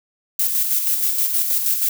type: noise with tremolo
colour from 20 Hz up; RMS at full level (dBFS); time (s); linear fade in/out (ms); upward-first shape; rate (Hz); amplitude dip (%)
violet; -18; 0.39-1.89; 5; square; 6.3; 40
effects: none